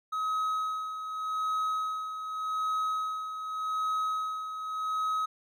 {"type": "tone with tremolo", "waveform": "triangle", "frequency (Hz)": 1273, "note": "D#6", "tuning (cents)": 39, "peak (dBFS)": -25, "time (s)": [0.12, 5.26], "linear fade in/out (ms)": 10, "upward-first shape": "sine", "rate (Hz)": 0.85, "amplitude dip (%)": 60, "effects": []}